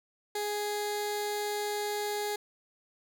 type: tone with notch filter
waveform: 15% pulse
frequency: 415.3 Hz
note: G#4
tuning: in tune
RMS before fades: -33 dBFS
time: 0.35-2.36 s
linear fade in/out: 5 ms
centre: 1300 Hz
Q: 1.4
effects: none